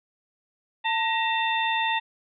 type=harmonic tone with a mistuned harmonic; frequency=896 Hz; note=A5; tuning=31 cents sharp; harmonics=1 / 2 / 3 / 4; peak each=-25 / -28 / -30 / -31 dBFS; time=0.84-2 s; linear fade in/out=20 ms; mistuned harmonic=2; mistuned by=+90 cents; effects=none